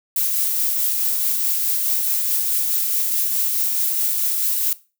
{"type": "noise with tremolo", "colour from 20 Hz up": "violet", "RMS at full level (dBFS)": -19, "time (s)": [0.16, 4.73], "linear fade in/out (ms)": 2, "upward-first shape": "triangle", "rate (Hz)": 4.7, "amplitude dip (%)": 30, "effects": ["noise-tail reverb RT60 0.3 s tail -18 dB re dry"]}